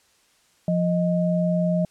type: tone pair together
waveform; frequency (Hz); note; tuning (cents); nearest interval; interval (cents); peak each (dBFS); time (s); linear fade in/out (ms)
sine; 174.61 / 622.7; F3 / D#5; 0 / +1; octave + minor seventh; 2201; -20 / -24; 0.68-1.85; 2
effects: white hiss -61 dBFS RMS until 1.9 s + low-pass 9000 Hz 12 dB/octave